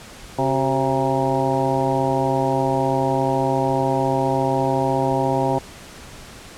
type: harmonic tone with a mistuned harmonic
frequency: 134.2 Hz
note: C3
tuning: 44 cents sharp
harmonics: 1 / 2 / 3 / 4 / 5 / 6 / 7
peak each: -25 / -25 / -25 / -25 / -25 / -25 / -25 dBFS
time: 0.38-5.59 s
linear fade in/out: 10 ms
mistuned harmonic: 3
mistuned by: -73 cents
effects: pink hiss -40 dBFS RMS until 6.57 s + low-pass 10000 Hz 12 dB/octave